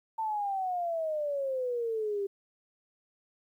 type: exponential sweep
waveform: sine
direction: down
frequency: 900 to 392 Hz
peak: -29 dBFS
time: 0.18-2.27 s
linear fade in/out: 10 ms
effects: 11-bit